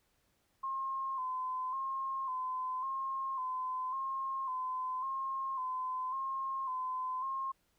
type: tone with vibrato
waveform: sine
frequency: 1046.5 Hz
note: C6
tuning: in tune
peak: -34 dBFS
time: 0.63-7.52 s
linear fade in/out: 10 ms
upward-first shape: square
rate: 0.91 Hz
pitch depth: 39 cents each way
effects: pink hiss -75 dBFS RMS until 7.78 s